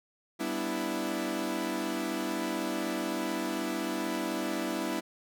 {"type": "chord", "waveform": "sawtooth", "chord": "E minor seventh", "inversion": "first", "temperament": "equal", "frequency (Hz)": [196, 246.9, 293.7, 329.6], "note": ["G3", "B3", "D4", "E4"], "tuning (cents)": [0, 0, 0, 0], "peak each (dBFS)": [-35, -33, -33, -30], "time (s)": [0.39, 5.01], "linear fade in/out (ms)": 20, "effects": []}